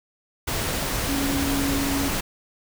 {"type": "tone in noise", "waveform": "sine", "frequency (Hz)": 277.3, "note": "C#4", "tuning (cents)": 1, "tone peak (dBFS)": -24, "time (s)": [1.08, 2.09], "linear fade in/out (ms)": 10, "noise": "pink", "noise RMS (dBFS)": -26, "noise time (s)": [0.47, 2.21], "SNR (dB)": -1, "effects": []}